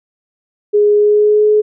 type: tone with pitch glide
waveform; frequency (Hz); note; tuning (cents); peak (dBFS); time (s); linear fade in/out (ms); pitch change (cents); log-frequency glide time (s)
sine; 415.4 to 424.1; G#4 to G#4; 0 to +36; -7; 0.73-1.62; 20; +36; 0.95-1.49
effects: none